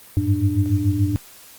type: tone cluster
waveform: sine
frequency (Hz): 92.9 / 99.8 / 106.9 / 296.4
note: F#2 / G2 / A2 / D4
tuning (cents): +7 / +32 / -49 / +16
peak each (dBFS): -22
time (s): 0.17-1.16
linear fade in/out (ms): 0
effects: white hiss -45 dBFS RMS until 1.58 s + Opus 32 kbps